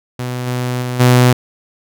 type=tone with level steps; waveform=sawtooth; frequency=124.6 Hz; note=B2; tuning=16 cents sharp; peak=-16 / -13 / -15 / -3 dBFS; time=0.19-1.33 s; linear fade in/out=5 ms; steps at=0.46 / 0.81 / 0.99 s; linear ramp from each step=20 ms; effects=none